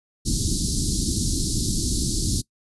pink band-stop noise, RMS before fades -23 dBFS, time 0.25-2.42 s, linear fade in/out 20 ms, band 340 to 4100 Hz, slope 48 dB/octave, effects noise-tail reverb RT60 0.1 s tail -22 dB re dry + resampled to 24000 Hz

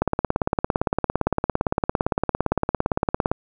click train, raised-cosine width 1 ms, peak -5 dBFS, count 59, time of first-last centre 0.02-3.315 s, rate 17.6 Hz, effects none

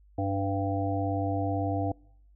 harmonic tone with a mistuned harmonic, 98 Hz, G2, in tune, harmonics 1 / 3 / 5 / 7 / 8, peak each -30 / -31 / -36 / -33 / -37 dBFS, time 0.18-1.92 s, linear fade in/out 5 ms, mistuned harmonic 5, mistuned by +30 cents, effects noise-tail reverb RT60 0.7 s tail -25 dB re dry + added 50 Hz sine -55 dBFS peak until 2.35 s

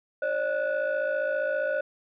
sine tone cluster, 544 / 599 / 1470 Hz, C#5 / D5 / F#6, -33 / +34 / -12 cents, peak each -27 / -27 / -30 dBFS, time 0.22-1.81 s, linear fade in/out 5 ms, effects tanh soft clip ceiling -20 dBFS

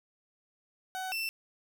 30% pulse tone pair in turn, 751 / 2676 Hz, F#5 / E7, +26 / +25 cents, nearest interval octave + minor seventh, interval 2199 cents, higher second, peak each -32 / -29 dBFS, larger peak second, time 0.95-1.12 / 1.12-1.29 s, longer neither, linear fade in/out 0 ms, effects 10-bit

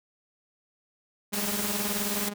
sawtooth tone with tremolo, 205.3 Hz, G#3, 20 cents flat, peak -24 dBFS, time 1.32-2.34 s, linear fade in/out 20 ms, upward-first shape triangle, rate 19 Hz, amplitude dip 80%
white noise, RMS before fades -31 dBFS, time 1.33-2.29 s, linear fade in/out 5 ms
effects none

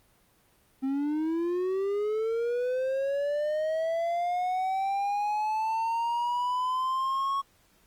triangle linear sweep, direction up, 262.3 to 1108.7 Hz, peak -24 dBFS, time 0.82-7.42 s, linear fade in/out 20 ms, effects pink hiss -64 dBFS RMS until 7.86 s + Opus 32 kbps

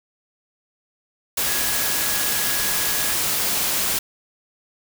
sine tone in noise, 1670 Hz, G#6, 9 cents sharp, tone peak -32 dBFS, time 1.47-3.14 s, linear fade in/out 5 ms, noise white, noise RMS -22 dBFS, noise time 1.37-3.99 s, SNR -13 dB, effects none

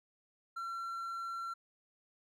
triangle tone, 1359 Hz, F6, 48 cents flat, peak -36 dBFS, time 0.56-1.54 s, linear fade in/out 10 ms, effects none

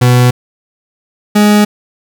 40% pulse tone pair in turn, 124 / 208.5 Hz, B2 / G#3, +7 / +7 cents, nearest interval major sixth, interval 900 cents, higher second, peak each -4 dBFS, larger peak neither, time 0.01-0.31 / 1.35-1.65 s, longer neither, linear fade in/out 10 ms, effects none

